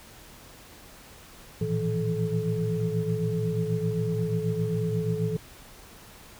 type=tone cluster; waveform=sine; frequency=111.8 / 118.4 / 163.3 / 171.3 / 432 Hz; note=A2 / A#2 / E3 / F3 / A4; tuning=+28 / +27 / -16 / -33 / -32 cents; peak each=-31 / -34 / -29 / -33 / -30 dBFS; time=1.61-5.37 s; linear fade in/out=5 ms; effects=pink hiss -49 dBFS RMS until 6.39 s